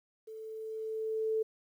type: tone with level ramp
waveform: sine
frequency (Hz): 440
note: A4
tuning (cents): 0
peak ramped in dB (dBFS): -43 to -27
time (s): 0.27-1.43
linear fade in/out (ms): 10
effects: 11-bit